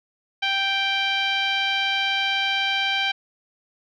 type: tone with low-pass filter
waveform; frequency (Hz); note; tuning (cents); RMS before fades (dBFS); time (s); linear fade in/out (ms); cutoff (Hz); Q
10% pulse; 784; G5; 0; -23; 0.42-3.12; 10; 3200; 1.9
effects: none